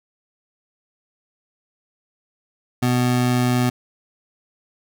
square tone pair together, 124.1 / 248.2 Hz, B2 / B3, +9 / +9 cents, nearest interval octave, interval 1200 cents, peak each -20 dBFS, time 2.82-3.7 s, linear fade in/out 10 ms, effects none

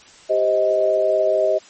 sine chord, C minor, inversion second, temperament just, 392.4 / 523.3 / 627.9 Hz, G4 / C5 / Eb5, +2 / 0 / +16 cents, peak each -22 / -22 / -16 dBFS, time 0.29-1.59 s, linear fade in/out 20 ms, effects white hiss -46 dBFS RMS until 1.69 s + MP3 32 kbps

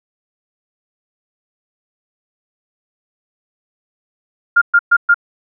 sine tone bursts, 1405 Hz, F6, 10 cents sharp, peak -6 dBFS, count 4, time 4.56-5.144 s, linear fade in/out 10 ms, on 56 ms, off 120 ms, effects none

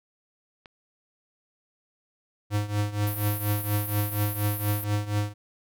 click, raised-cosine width 0.3 ms, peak -29 dBFS, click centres 0.658 s
square tone with tremolo, 103.8 Hz, G#2, in tune, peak -22 dBFS, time 2.5-5.34 s, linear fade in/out 50 ms, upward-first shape triangle, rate 4.2 Hz, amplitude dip 85%
white band-pass noise, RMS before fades -36 dBFS, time 3.07-4.84 s, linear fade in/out 0 ms, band 11000 to 15000 Hz, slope 48 dB/octave
effects none

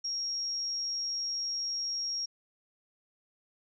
sine tone, 5588 Hz, F8, in tune, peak -31 dBFS, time 0.04-2.26 s, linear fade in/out 10 ms, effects none

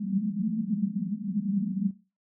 white band-pass noise, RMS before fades -29 dBFS, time 0-1.91 s, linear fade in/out 10 ms, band 180 to 220 Hz, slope 96 dB/octave, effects noise-tail reverb RT60 0.3 s tail -17 dB re dry

